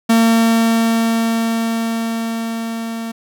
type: tone with level ramp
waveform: 45% pulse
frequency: 227.6 Hz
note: A#3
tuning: 41 cents flat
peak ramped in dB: -9 to -23 dBFS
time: 0.09-3.12 s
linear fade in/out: 10 ms
effects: none